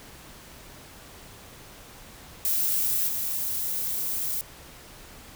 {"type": "noise with level steps", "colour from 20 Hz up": "violet", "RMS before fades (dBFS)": [-25, -29], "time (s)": [2.45, 4.41], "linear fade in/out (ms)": 0, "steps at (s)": 3.07, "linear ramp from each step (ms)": 20, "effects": ["pink hiss -47 dBFS RMS until 5.35 s"]}